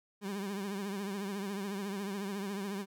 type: tone with vibrato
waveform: 30% pulse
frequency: 198.6 Hz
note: G3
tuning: 23 cents sharp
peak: -33 dBFS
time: 0.21-2.86 s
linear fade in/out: 50 ms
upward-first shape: triangle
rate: 14 Hz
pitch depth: 91 cents each way
effects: none